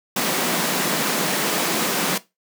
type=high-pass noise; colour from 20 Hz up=pink; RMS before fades=-22 dBFS; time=0.16-2.18 s; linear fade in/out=5 ms; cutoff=160 Hz; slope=48 dB/octave; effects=noise-tail reverb RT60 0.2 s tail -17 dB re dry